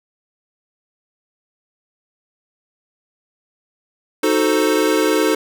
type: chord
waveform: square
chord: D# diminished seventh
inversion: none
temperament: equal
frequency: 311.1 / 370 / 440 / 523.3 Hz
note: D#4 / F#4 / A4 / C5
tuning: 0 / 0 / 0 / 0 cents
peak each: -19 / -22 / -19 / -23 dBFS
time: 4.23-5.35 s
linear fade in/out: 5 ms
effects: none